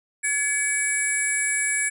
sine tone cluster, 1705 / 2270 / 7680 / 10420 Hz, G#6 / C#7 / B8 / E9, +45 / +41 / -49 / -21 cents, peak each -26 dBFS, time 0.23-1.9 s, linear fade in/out 20 ms, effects tanh soft clip ceiling -14 dBFS

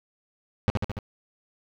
30% pulse tone with echo, 103 Hz, G#2, 14 cents flat, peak -16 dBFS, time 0.68-0.7 s, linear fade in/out 0 ms, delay 72 ms, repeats 4, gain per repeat -3 dB, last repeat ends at 0.988 s, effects low-pass 4000 Hz 12 dB/octave + 8-bit

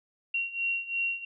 sine beating tone pair, 2745 / 2747.9 Hz, F7 / F7, -31 / -29 cents, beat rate 2.9 Hz, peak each -33 / -30 dBFS, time 0.34-1.25 s, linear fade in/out 5 ms, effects none

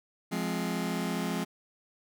sawtooth chord, F minor, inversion none, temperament just, 174.61 / 209.5 / 261.9 Hz, F3 / Ab3 / C4, 0 / +15 / +2 cents, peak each -29 / -30 / -31 dBFS, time 0.31-1.45 s, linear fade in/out 20 ms, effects none

